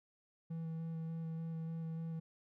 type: tone with vibrato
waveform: triangle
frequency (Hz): 163.1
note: E3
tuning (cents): -18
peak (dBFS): -37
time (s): 0.5-2.2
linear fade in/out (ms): 10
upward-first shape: square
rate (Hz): 3.4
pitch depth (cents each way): 10
effects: none